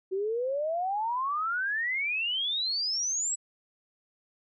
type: exponential sweep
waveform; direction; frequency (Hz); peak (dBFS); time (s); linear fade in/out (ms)
sine; up; 370 to 7910; -27; 0.11-3.36; 20
effects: none